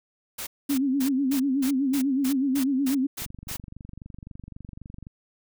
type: noise bursts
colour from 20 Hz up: white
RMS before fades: -34 dBFS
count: 11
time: 0.38-3.57 s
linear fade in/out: 10 ms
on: 90 ms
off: 220 ms
type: tone with vibrato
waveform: sine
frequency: 270 Hz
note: C#4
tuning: 45 cents flat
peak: -21 dBFS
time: 0.69-3.07 s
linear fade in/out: 10 ms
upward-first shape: sine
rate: 8.1 Hz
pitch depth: 100 cents each way
type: click train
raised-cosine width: 5 ms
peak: -28 dBFS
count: 45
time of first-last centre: 3.22-5.069 s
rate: 23.8 Hz
effects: none